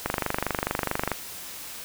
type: click train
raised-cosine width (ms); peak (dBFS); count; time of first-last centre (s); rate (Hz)
0.5; -9; 27; 0.06-1.117; 24.6
effects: white hiss -39 dBFS RMS until 1.84 s